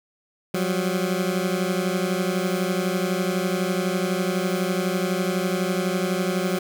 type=beating tone pair; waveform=20% pulse; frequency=179.9 / 191.9 Hz; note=F#3 / G3; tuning=-48 / -37 cents; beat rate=12 Hz; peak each=-19 / -21 dBFS; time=0.54-6.59 s; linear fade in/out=5 ms; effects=none